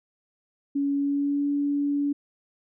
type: tone with pitch glide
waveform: sine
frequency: 281.3 to 286.1 Hz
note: C#4 to D4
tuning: +26 to -45 cents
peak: -22 dBFS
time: 0.75-2.13 s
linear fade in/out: 10 ms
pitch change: +29 cents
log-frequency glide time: 0.94-1.47 s
effects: none